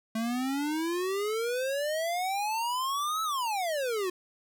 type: exponential two-way sweep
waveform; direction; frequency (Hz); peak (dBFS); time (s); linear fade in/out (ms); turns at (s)
square; up then down; 220 to 1318.5 to 353.5; -29; 0.15-4.1; 5; 3.23
effects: none